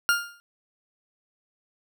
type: tone with exponential decay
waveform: 40% pulse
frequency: 1407 Hz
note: F6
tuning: 12 cents sharp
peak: -15 dBFS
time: 0.09-0.4 s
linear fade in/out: 0 ms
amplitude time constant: 66 ms
effects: none